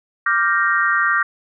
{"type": "chord", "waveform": "sine", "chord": "G minor seventh", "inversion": "second", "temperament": "equal", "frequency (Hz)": [1174.7, 1396.9, 1568, 1864.7], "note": ["D6", "F6", "G6", "Bb6"], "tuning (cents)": [0, 0, 0, 0], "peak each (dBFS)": -20, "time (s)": [0.26, 1.23], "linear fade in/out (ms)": 5, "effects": []}